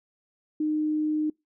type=tone; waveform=sine; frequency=306.2 Hz; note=D#4; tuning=28 cents flat; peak=-23 dBFS; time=0.6-1.3 s; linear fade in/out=5 ms; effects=noise-tail reverb RT60 0.2 s tail -26 dB re dry